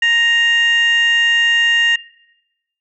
sine tone pair together, 1864.7 / 2805 Hz, A#6 / F7, 0 / +7 cents, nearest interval perfect fifth, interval 707 cents, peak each -11 / -14 dBFS, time 0.02-1.96 s, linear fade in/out 5 ms, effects noise-tail reverb RT60 0.9 s tail -20 dB re dry + tanh soft clip ceiling -7 dBFS

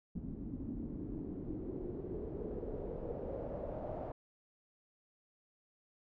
pink noise with low-pass filter sweep, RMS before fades -42 dBFS, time 0.15-4.12 s, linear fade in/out 5 ms, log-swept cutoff 230 to 660 Hz, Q 3.5, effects none

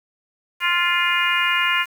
harmonic tone with a mistuned harmonic, 349.2 Hz, F4, in tune, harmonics 3 / 4 / 5 / 6 / 7 / 8, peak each -24 / -24 / -24 / -24 / -24 / -24 dBFS, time 0.6-1.86 s, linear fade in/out 50 ms, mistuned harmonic 8, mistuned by +33 cents, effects 7-bit

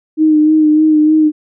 sine tone with vibrato, 308.3 Hz, D#4, 16 cents flat, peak -6 dBFS, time 0.17-1.32 s, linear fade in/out 50 ms, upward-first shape sine, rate 3.3 Hz, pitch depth 27 cents each way, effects none

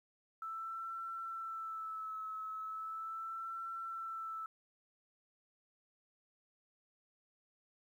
sine tone with vibrato, 1319 Hz, E6, 1 cent sharp, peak -40 dBFS, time 0.42-4.46 s, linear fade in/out 2 ms, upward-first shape sine, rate 0.38 Hz, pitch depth 34 cents each way, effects 12-bit

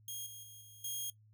5% pulse tone with level steps, 3250 Hz, G#7, 38 cents flat, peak -32 / -39 / -43 / -46 / -29 dBFS, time 0.08-1.1 s, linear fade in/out 2 ms, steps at 0.26 / 0.43 / 0.61 / 0.84 s, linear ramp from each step 5 ms, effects noise-tail reverb RT60 0.1 s tail -17 dB re dry + added 107 Hz sine -61 dBFS peak until 1.33 s

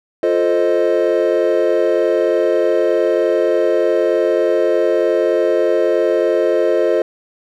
triangle chord, F dominant seventh, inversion none, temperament equal, 349.2 / 440 / 523.3 / 622.3 Hz, F4 / A4 / C5 / Eb5, 0 / 0 / 0 / 0 cents, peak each -16 dBFS, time 0.23-7.02 s, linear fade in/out 2 ms, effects none

